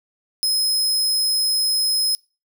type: tone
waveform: sawtooth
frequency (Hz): 5120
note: D#8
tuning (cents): +49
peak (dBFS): -15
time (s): 0.43-2.15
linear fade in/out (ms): 0
effects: noise-tail reverb RT60 0.3 s tail -24 dB re dry